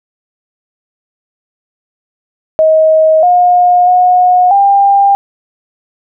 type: tone with pitch steps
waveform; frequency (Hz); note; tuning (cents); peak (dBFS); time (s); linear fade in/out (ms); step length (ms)
sine; 632 / 715 / 725 / 797; D#5 / F5 / F#5 / G5; +27 / +41 / -35 / +28; -4; 2.59-5.15; 0; 640
effects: none